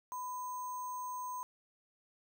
sine tone with sample-and-hold, 1000 Hz, B5, 21 cents sharp, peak -38 dBFS, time 0.12-1.43 s, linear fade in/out 0 ms, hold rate 7350 Hz, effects none

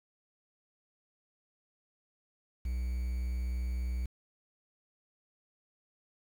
triangle tone with quantisation, 61.74 Hz, B1, in tune, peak -29 dBFS, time 2.65-4.06 s, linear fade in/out 5 ms, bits 9, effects none

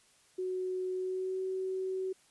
sine tone with pitch glide, 370 to 376.9 Hz, F#4 to F#4, 0 to +32 cents, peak -32 dBFS, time 0.38-2.13 s, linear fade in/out 10 ms, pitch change +32 cents, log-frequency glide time 0.94-1.41 s, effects white hiss -65 dBFS RMS until 2.3 s + resampled to 24000 Hz

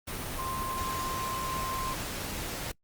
sine tone in noise, 1049 Hz, C6, 4 cents sharp, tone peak -33 dBFS, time 0.38-1.94 s, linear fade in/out 10 ms, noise pink, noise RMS -36 dBFS, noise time 0.07-2.72 s, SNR 0 dB, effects noise-tail reverb RT60 0.1 s tail -26 dB re dry + Opus 32 kbps

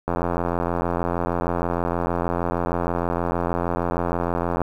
click train, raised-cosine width 1 ms, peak -9 dBFS, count 393, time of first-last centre 0.08-4.617 s, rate 86.4 Hz, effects 8-bit

